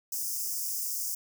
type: high-pass noise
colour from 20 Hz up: white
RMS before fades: -33 dBFS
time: 0.12-1.15 s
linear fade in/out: 5 ms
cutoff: 5000 Hz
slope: 96 dB/octave
effects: none